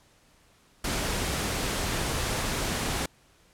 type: noise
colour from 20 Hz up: pink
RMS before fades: -29 dBFS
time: 0.84-3.06 s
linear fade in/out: 5 ms
effects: pink hiss -61 dBFS RMS until 3.53 s + low-pass 11000 Hz 12 dB/octave